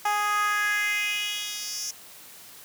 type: tone with high-pass filter sweep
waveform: 10% pulse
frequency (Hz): 415.3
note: G#4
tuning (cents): 0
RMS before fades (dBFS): -27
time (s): 0.05-1.91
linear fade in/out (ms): 5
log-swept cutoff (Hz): 850 to 5800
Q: 3.6
effects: white hiss -47 dBFS RMS until 2.64 s + high-pass 80 Hz 12 dB/octave